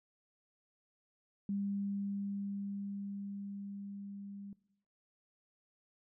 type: tone with level ramp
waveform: sine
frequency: 199.9 Hz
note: G3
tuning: 34 cents sharp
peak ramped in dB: -33 to -45 dBFS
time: 1.49-4.53 s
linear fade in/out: 2 ms
effects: noise-tail reverb RT60 0.8 s tail -20 dB re dry